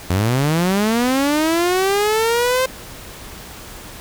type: linear sweep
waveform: sawtooth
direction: up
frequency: 85.5 to 524 Hz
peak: -11 dBFS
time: 0.1-2.66 s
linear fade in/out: 5 ms
effects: pink hiss -36 dBFS RMS until 4 s